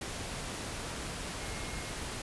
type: tone in noise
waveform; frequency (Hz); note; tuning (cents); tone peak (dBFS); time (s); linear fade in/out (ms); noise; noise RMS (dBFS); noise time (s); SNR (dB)
sine; 2149; C7; +46; -49; 1.41-1.9; 5; pink; -39; 0.01-2.22; -13
effects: resampled to 24000 Hz